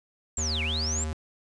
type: linear two-way sweep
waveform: sine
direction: down then up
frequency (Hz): 7660 to 2134 to 7660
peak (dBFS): -28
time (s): 0.37-1.04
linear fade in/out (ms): 2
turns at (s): 0.63
type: tone with vibrato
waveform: square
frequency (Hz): 77.78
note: D#2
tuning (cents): 0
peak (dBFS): -30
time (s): 0.38-1.13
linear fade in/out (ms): 0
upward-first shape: triangle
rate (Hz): 16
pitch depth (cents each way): 15
effects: resampled to 22050 Hz + 9-bit